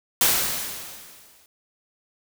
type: noise with exponential decay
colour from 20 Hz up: white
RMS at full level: -17 dBFS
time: 0.21-1.46 s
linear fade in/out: 2 ms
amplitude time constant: 270 ms
effects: none